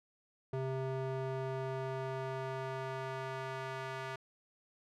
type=tone with band-pass filter sweep; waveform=square; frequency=132.2 Hz; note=C3; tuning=18 cents sharp; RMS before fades=-39 dBFS; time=0.53-4.16 s; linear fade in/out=5 ms; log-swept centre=420 to 1400 Hz; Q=0.79; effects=none